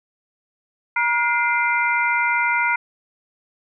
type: harmonic tone with a mistuned harmonic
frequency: 476.2 Hz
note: A#4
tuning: 37 cents sharp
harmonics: 2 / 3 / 4 / 5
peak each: -22 / -22 / -21 / -27 dBFS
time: 0.96-2.76 s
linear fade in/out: 5 ms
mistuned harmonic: 4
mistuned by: +150 cents
effects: none